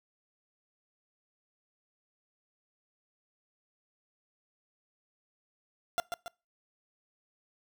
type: tone with echo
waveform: 30% pulse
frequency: 693 Hz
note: F5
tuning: 14 cents flat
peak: -24 dBFS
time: 5.98-6 s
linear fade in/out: 0 ms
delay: 140 ms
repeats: 2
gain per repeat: -6 dB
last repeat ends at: 6.28 s
effects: noise-tail reverb RT60 0.3 s tail -25 dB re dry